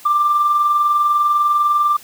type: tone with tremolo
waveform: sine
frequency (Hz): 1184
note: D6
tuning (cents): +14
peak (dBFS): -9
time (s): 0.05-1.97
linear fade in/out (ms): 10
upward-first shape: triangle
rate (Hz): 20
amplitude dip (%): 50
effects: tanh soft clip ceiling -7 dBFS + white hiss -42 dBFS RMS until 2.03 s